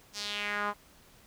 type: tone with band-pass filter sweep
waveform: sawtooth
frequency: 206.2 Hz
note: G#3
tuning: 12 cents flat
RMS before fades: -34 dBFS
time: 0.13-0.74 s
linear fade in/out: 50 ms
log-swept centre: 5800 to 1000 Hz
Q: 2.7
effects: pink hiss -59 dBFS RMS until 1.26 s